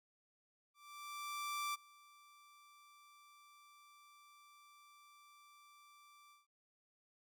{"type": "tone with ADSR envelope", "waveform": "sawtooth", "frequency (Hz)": 1172, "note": "D6", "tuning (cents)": -4, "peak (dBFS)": -34, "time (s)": [0.74, 6.47], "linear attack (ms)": 1000, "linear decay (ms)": 21, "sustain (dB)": -24, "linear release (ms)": 160, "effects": []}